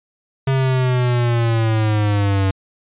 square linear sweep, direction down, 135.1 to 95.5 Hz, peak -15 dBFS, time 0.47-2.51 s, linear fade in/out 5 ms, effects resampled to 8000 Hz

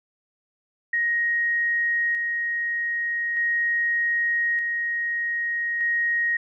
sine tone with tremolo, 1878 Hz, A#6, 12 cents sharp, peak -20 dBFS, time 0.93-6.37 s, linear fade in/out 5 ms, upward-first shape square, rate 0.41 Hz, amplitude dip 30%, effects none

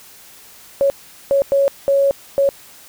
sine tone bursts at uneven times, 554.4 Hz, C#5, in tune, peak -11 dBFS, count 5, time 0.81-0.9 / 1.31-1.42 / 1.52-1.68 / 1.88-2.11 / 2.38-2.49 s, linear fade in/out 0 ms, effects white hiss -43 dBFS RMS until 2.88 s

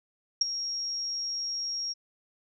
sine tone with ADSR envelope, 5588 Hz, F8, in tune, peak -17 dBFS, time 0.41-1.94 s, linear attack 6 ms, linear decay 15 ms, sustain -13 dB, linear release 25 ms, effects none

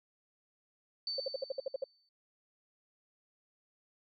sine tone with exponential decay, 4540 Hz, C#8, 41 cents sharp, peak -33 dBFS, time 1.07-2.09 s, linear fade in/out 2 ms, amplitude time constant 220 ms
sine tone bursts, 537 Hz, C5, 45 cents sharp, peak -31 dBFS, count 9, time 1.18-1.841 s, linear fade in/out 5 ms, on 21 ms, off 59 ms
effects none

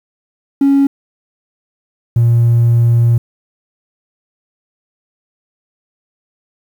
triangle tone pair in turn, 277.2 / 117.56 Hz, C#4 / A#2, 0 / +15 cents, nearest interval octave + minor third, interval 1485 cents, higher first, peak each -4 dBFS, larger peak neither, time 0.61-0.87 / 2.16-3.18 s, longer second, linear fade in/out 5 ms, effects tanh soft clip ceiling -3 dBFS + 7-bit

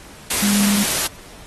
sine tone in noise, 202.9 Hz, G#3, 40 cents flat, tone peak -16 dBFS, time 0.42-0.84 s, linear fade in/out 5 ms, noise white, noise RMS -20 dBFS, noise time 0.3-1.07 s, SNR +1 dB, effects pink hiss -42 dBFS RMS until 1.46 s + AAC 32 kbps

